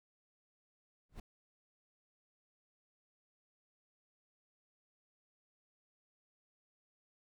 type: noise with exponential growth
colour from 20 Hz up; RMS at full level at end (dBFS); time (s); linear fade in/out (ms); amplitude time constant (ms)
brown; -39; 1.09-1.2; 5; 22
effects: none